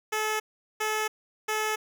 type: tone bursts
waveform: 10% pulse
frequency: 431.4 Hz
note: A4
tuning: 34 cents flat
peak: -18 dBFS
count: 3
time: 0.12-1.76 s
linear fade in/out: 10 ms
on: 280 ms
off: 400 ms
effects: none